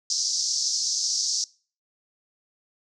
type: band-pass noise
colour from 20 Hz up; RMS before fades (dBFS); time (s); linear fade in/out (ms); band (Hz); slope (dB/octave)
white; -26; 0.1-1.44; 2; 4800 to 6200; 48
effects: noise-tail reverb RT60 0.4 s tail -23 dB re dry